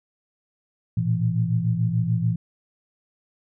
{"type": "tone cluster", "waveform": "sine", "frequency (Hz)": [112.6, 119.5, 168.1], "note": ["A2", "A#2", "E3"], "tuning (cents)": [40, 43, 34], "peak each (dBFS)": -24, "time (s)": [0.97, 2.36], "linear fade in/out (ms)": 5, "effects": []}